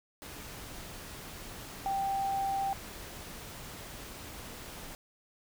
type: tone in noise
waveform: sine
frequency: 784 Hz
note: G5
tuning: in tune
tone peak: -29 dBFS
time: 1.86-2.73 s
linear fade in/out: 0 ms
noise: pink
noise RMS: -45 dBFS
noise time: 0.22-4.95 s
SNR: +13 dB
effects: none